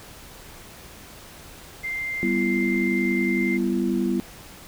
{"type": "tone", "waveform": "sine", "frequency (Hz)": 2093, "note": "C7", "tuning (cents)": 0, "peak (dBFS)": -26, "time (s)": [1.83, 3.58], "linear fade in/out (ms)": 20}
{"type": "chord", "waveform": "sine", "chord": "E minor", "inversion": "first", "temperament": "equal with one note detuned", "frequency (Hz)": [196, 246.9, 338.1], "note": ["G3", "B3", "E4"], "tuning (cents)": [0, 0, 44], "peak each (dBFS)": -25, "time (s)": [2.23, 4.2], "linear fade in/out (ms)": 0}
{"effects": ["pink hiss -44 dBFS RMS until 4.67 s"]}